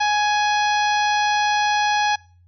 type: harmonic tone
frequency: 835 Hz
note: G#5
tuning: 9 cents sharp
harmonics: 1 / 2 / 3 / 4 / 5 / 6 / 7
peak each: -18 / -24 / -28 / -30 / -32 / -34 / -35 dBFS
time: 0-2.16 s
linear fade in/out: 10 ms
effects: noise-tail reverb RT60 0.4 s tail -24 dB re dry + added 88 Hz sine -50 dBFS peak until 2.47 s